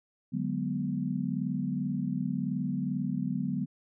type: chord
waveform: sine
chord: G# half-diminished seventh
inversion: second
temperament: equal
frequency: 146.83 / 185 / 207.7 / 246.9 Hz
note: D3 / F#3 / G#3 / B3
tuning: 0 / 0 / 0 / 0 cents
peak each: -35 / -33 / -36 / -33 dBFS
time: 0.32-3.66 s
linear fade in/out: 20 ms
effects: none